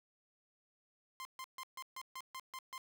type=tone bursts; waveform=sawtooth; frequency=1046.5 Hz; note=C6; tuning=in tune; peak=-40 dBFS; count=9; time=1.2-2.779 s; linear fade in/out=0 ms; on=51 ms; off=140 ms; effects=none